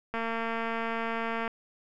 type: click train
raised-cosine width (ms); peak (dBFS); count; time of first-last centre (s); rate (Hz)
0.5; -18; 306; 0.14-1.478; 228
effects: none